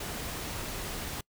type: noise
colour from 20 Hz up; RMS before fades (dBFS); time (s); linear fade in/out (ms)
pink; -37; 0-1.21; 5
effects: noise-tail reverb RT60 0.1 s tail -25 dB re dry